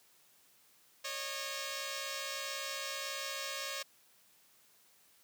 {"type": "tone pair together", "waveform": "5% pulse", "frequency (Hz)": [549, 610.6], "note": ["C#5", "D#5"], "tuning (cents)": [-17, -33], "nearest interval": "major second", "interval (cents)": 184, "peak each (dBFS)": [-28, -31], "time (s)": [1.04, 3.83], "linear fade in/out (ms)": 10, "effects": ["white hiss -66 dBFS RMS until 5.23 s", "high-pass 100 Hz 12 dB/octave"]}